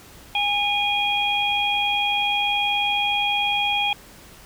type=harmonic tone; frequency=819 Hz; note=G#5; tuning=24 cents flat; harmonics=1 / 3 / 4; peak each=-24 / -23 / -24 dBFS; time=0.35-3.93 s; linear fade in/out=2 ms; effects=pink hiss -46 dBFS RMS until 4.45 s